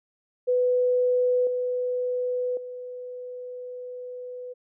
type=tone with level steps; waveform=sine; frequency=497.6 Hz; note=B4; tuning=13 cents sharp; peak=-19 / -24 / -34 dBFS; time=0.47-4.54 s; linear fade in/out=20 ms; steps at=1.47 / 2.57 s; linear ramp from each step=2 ms; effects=none